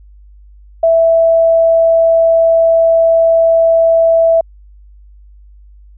sine tone, 659.3 Hz, E5, in tune, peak -6 dBFS, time 0.83-4.41 s, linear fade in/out 5 ms, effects added 50 Hz sine -37 dBFS peak until 5.97 s

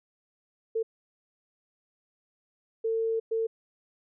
sine tone bursts at uneven times, 449.8 Hz, A4, 38 cents sharp, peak -25 dBFS, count 3, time 0.75-0.83 / 2.84-3.2 / 3.31-3.47 s, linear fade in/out 10 ms, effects none

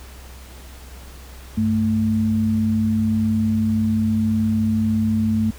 sine tone pair together, 98 / 219.8 Hz, G2 / A3, 0 / -2 cents, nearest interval octave + major second, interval 1398 cents, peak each -23 / -17 dBFS, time 1.57-5.51 s, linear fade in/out 10 ms, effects added 64 Hz sine -38 dBFS peak until 5.58 s + pink hiss -44 dBFS RMS until 5.58 s

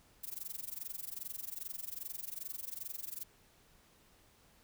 violet noise with amplitude modulation, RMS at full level -40 dBFS, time 0.23-3.24 s, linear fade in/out 10 ms, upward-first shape sine, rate 22.5 Hz, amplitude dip 95%, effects pink hiss -66 dBFS RMS until 4.63 s

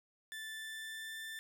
30% pulse tone with pitch glide, 1760 to 1775.3 Hz, A6 to A6, 0 to +15 cents, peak -40 dBFS, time 0.32-1.39 s, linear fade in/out 0 ms, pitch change +15 cents, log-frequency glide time 0.5-1.18 s, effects none

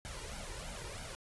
pink noise with flanger, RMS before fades -44 dBFS, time 0.05-1.15 s, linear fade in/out 0 ms, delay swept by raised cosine 1.3 to 2.15 ms, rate 3.1 Hz, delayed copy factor +0.75, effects resampled to 24000 Hz

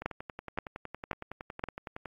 two click trains, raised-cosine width 0.5 ms, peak -15 / -24 dBFS, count 4 / 23, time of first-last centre 0.06-1.639 / 0.02-2.057 s, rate 1.9 / 10.8 Hz, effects AAC 48 kbps

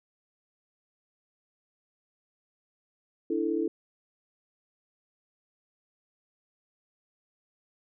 sine chord, D suspended second, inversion none, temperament just, 293.7 / 330.4 / 440.5 Hz, D4 / E4 / A4, 0 / +4 / +2 cents, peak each -32 / -28 / -31 dBFS, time 3.3-3.68 s, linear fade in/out 5 ms, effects none

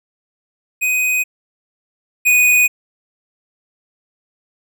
square tone pair in turn, 2500 / 2481 Hz, D#7 / D#7, +8 / -6 cents, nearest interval unison, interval 14 cents, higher first, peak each -15 / -10 dBFS, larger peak second, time 0.81-1.24 / 2.25-2.68 s, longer neither, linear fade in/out 20 ms, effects none

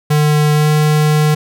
square tone with pitch glide, 150.2 to 151.77 Hz, D3 to D#3, +39 to -43 cents, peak -10 dBFS, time 0.1-1.35 s, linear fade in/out 10 ms, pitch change +18 cents, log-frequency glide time 0.53-0.69 s, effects none

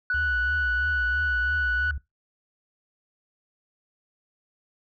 sine tone, 1480 Hz, F#6, in tune, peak -21 dBFS, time 0.1-1.91 s, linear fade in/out 2 ms
sine tone with vibrato, 67.6 Hz, C#2, 43 cents flat, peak -28 dBFS, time 0.14-1.98 s, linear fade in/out 5 ms, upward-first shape triangle, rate 3 Hz, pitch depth 260 cents each way
effects noise-tail reverb RT60 0.2 s tail -21 dB re dry + tanh soft clip ceiling -18 dBFS

